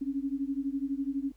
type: beating tone pair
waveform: sine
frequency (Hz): 270.5 / 282.5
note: C#4 / C#4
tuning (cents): -42 / +33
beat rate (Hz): 12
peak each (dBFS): -32 / -33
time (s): 0.01-1.32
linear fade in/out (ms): 10
effects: added 50 Hz sine -57 dBFS peak until 1.36 s + pink hiss -70 dBFS RMS until 1.36 s